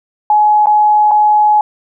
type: tone with dropouts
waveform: sine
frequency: 844 Hz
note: G#5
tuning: 28 cents sharp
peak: -6 dBFS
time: 0.3-1.61 s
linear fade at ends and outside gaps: 2 ms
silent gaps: 0.659-0.669 / 1.111-1.115 s
effects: none